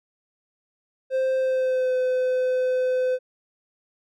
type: tone with pitch glide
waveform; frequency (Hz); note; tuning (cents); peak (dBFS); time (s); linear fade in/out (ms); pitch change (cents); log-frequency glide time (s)
triangle; 523.3 to 509.3; C5 to C5; 0 to -47; -18; 1.1-3.19; 50; -47; 1.37-1.95
effects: none